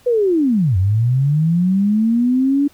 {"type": "linear two-way sweep", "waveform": "sine", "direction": "down then up", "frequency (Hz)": [503, 89.4, 289.2], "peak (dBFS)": -12, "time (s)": [0.06, 2.68], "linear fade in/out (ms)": 10, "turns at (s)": 0.77, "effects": ["pink hiss -51 dBFS RMS until 2.73 s"]}